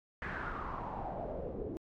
pink noise with low-pass filter sweep, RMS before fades -40 dBFS, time 0.22-1.77 s, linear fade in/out 0 ms, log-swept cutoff 1800 to 390 Hz, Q 4.5, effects AAC 64 kbps

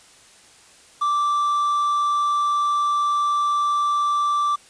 triangle tone with quantisation, 1171 Hz, D6, 5 cents flat, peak -16 dBFS, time 1.01-4.56 s, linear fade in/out 10 ms, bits 7, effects white hiss -50 dBFS RMS until 4.69 s + resampled to 22050 Hz

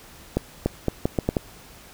accelerating click train, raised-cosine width 2 ms, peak -7 dBFS, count 7, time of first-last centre 0.37-1.368 s, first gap 290 ms, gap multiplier 0.77, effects pink hiss -47 dBFS RMS until 1.93 s

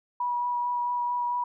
sine tone with vibrato, 971 Hz, B5, 30 cents flat, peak -25 dBFS, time 0.2-1.44 s, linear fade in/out 5 ms, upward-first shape sine, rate 4.5 Hz, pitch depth 12 cents each way, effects none

